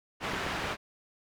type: low-pass noise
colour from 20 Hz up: white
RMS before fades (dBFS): -34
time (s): 0.2-0.77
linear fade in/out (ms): 50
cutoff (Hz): 2000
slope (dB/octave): 12
type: clicks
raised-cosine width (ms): 2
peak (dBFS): -21 / -23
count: 2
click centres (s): 0.335 / 0.465
effects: none